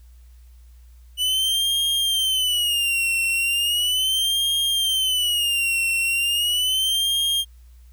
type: tone with vibrato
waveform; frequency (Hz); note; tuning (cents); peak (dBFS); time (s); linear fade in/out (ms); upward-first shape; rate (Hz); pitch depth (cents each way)
45% pulse; 2960; F#7; 0; -19; 1.17-7.45; 50; sine; 0.37; 150
effects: added 60 Hz sine -44 dBFS peak until 7.92 s + white hiss -63 dBFS RMS until 7.92 s